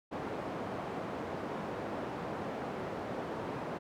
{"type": "band-pass noise", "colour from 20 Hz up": "white", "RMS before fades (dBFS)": -39, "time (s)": [0.11, 3.79], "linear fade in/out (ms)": 20, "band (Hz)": [120, 730], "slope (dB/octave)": 12, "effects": []}